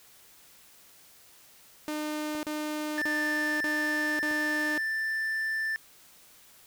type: tone bursts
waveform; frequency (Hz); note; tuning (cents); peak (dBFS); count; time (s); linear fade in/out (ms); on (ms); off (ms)
sawtooth; 303.3; D#4; -44; -27; 5; 1.88-4.778; 0; 550; 37
type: clicks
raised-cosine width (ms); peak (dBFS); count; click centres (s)
1; -30; 2; 2.351 / 4.312
type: tone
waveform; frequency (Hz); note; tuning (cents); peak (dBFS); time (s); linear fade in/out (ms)
triangle; 1771; A6; +11; -26; 2.98-5.76; 0
effects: white hiss -56 dBFS RMS until 6.66 s